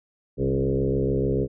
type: tone with frequency modulation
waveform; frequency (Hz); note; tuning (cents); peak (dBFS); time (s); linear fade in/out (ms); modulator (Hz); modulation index
sine; 274.7; C#4; -16; -20; 0.37-1.48; 50; 66.9; 3.2
effects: none